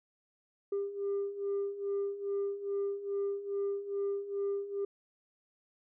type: beating tone pair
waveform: sine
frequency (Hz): 398 / 400.4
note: G4 / G4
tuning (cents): +26 / +37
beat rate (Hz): 2.4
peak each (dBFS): -36 / -32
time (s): 0.72-4.85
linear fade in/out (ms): 5
effects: tanh soft clip ceiling -28 dBFS